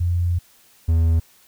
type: tone pair in turn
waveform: sine / triangle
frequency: 87.31 / 81.83 Hz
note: F2 / E2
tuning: 0 / -12 cents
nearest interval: minor second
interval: 112 cents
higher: first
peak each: -17 / -12 dBFS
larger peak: second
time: 0-0.39 / 0.88-1.2 s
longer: first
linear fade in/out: 10 ms
effects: white hiss -54 dBFS RMS until 1.47 s